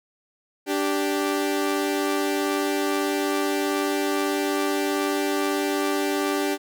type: tone pair together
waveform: sawtooth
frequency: 292.8 / 391.2 Hz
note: D4 / G4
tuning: -5 / -4 cents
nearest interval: perfect fourth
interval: 501 cents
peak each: -21 dBFS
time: 0.66-6.58 s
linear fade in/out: 50 ms
effects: none